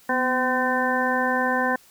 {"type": "harmonic tone with a mistuned harmonic", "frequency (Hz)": 255.9, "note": "C4", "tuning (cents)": -38, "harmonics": [1, 2, 3, 4, 6, 7], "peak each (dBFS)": [-27, -27, -27, -27, -27, -27], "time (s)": [0.09, 1.76], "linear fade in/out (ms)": 5, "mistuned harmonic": 1, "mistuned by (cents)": -47, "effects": ["white hiss -54 dBFS RMS until 1.9 s"]}